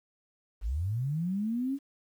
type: linear sweep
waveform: sine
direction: up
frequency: 44.19 to 284.1 Hz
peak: -28 dBFS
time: 0.61-1.79 s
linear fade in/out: 50 ms
effects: 10-bit